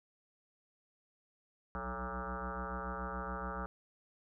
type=tone with frequency modulation; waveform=sine; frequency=684 Hz; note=F5; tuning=36 cents flat; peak=-37 dBFS; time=1.75-3.66 s; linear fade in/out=0 ms; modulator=125 Hz; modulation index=6; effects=none